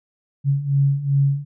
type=beating tone pair; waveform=sine; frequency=137.8 / 140.4 Hz; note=C#3 / C#3; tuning=-10 / +22 cents; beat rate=2.6 Hz; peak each=-21 / -17 dBFS; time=0.44-1.45 s; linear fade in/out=50 ms; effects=none